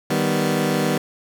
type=chord; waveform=20% pulse; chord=Eb augmented; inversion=none; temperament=equal; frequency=155.56 / 196 / 246.9 Hz; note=Eb3 / G3 / B3; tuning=0 / 0 / 0 cents; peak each=-18 dBFS; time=0.1-0.98 s; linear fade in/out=5 ms; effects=none